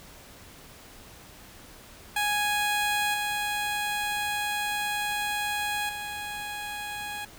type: tone with level steps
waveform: 15% pulse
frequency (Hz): 830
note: G#5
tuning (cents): -1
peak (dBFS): -18 / -21 / -27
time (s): 2.16-7.25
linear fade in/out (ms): 5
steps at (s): 3.14 / 5.89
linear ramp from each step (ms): 2
effects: pink hiss -49 dBFS RMS until 7.38 s